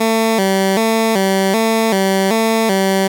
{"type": "tone with vibrato", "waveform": "15% pulse", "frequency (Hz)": 207.7, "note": "G#3", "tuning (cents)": 0, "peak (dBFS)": -6, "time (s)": [0, 3.08], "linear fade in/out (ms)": 10, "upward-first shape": "square", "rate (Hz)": 1.3, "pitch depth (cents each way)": 130, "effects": []}